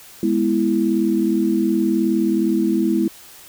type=chord; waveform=sine; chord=E major; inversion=first; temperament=equal; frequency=207.7 / 246.9 / 329.6 Hz; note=G#3 / B3 / E4; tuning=0 / 0 / 0 cents; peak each=-20 / -22 / -18 dBFS; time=0.23-3.08 s; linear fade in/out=2 ms; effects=white hiss -43 dBFS RMS until 3.48 s